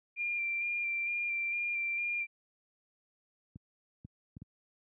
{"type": "tone with vibrato", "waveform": "sine", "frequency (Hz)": 2383, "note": "D7", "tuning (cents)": 25, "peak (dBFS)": -31, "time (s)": [0.16, 2.27], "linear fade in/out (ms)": 50, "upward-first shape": "square", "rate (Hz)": 2.2, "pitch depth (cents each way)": 17}
{"type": "clicks", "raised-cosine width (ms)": 5, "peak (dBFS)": -32, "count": 4, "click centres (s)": [3.559, 4.049, 4.368, 4.42]}
{"effects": ["high-pass 100 Hz 12 dB/octave"]}